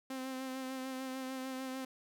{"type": "tone with vibrato", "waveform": "sawtooth", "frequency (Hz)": 261.6, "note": "C4", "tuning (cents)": 0, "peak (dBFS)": -35, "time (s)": [0.1, 1.85], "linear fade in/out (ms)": 5, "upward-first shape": "sine", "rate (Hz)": 6.7, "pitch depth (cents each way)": 24, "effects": []}